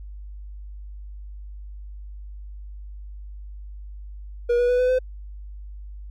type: tone with pitch steps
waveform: triangle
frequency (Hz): 479 / 486.8 / 494.7 / 502.8 / 511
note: A#4 / B4 / B4 / B4 / C5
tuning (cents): +47 / -25 / +3 / +31 / -41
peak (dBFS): -15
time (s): 4.49-4.99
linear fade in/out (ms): 10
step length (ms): 100
effects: added 50 Hz sine -35 dBFS peak until 6.1 s